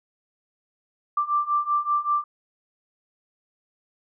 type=beating tone pair; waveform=sine; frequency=1175 / 1180.2 Hz; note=D6 / D6; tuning=+1 / +8 cents; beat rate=5.2 Hz; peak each=-25 / -23 dBFS; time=1.17-2.24 s; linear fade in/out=5 ms; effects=none